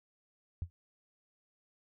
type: tone with exponential decay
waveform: sine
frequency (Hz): 86.6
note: F2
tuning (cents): -14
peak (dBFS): -29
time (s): 0.62-0.7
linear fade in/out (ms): 0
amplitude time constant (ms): 17
effects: none